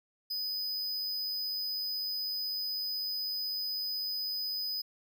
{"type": "tone", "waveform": "square", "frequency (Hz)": 4998, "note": "D#8", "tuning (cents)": 7, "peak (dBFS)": -33, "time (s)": [0.3, 4.82], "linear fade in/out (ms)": 10, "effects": []}